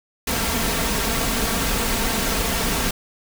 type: noise with comb filter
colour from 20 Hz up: pink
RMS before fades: -22 dBFS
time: 0.27-2.91 s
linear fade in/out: 5 ms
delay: 4.4 ms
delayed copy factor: +0.5
effects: none